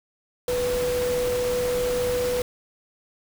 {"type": "tone in noise", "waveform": "sine", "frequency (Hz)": 493.9, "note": "B4", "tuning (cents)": 0, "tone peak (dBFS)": -22, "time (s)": [0.48, 2.42], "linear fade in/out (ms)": 2, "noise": "pink", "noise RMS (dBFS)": -32, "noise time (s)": [0.48, 2.42], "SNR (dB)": 7, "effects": []}